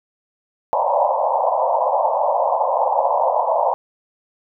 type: band-pass noise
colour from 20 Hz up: white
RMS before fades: -18 dBFS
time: 0.73-3.74 s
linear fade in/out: 0 ms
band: 520 to 1000 Hz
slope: 96 dB/octave
effects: none